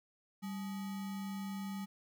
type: tone with sample-and-hold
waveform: sine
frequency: 196 Hz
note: G3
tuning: in tune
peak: -38 dBFS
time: 0.42-1.86 s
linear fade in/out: 20 ms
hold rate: 1050 Hz
effects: none